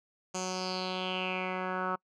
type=tone with low-pass filter sweep; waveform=10% pulse; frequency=185 Hz; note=F#3; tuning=in tune; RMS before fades=-34 dBFS; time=0.34-1.96 s; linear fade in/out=10 ms; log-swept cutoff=6900 to 1300 Hz; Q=5.2; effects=noise-tail reverb RT60 0.1 s tail -26 dB re dry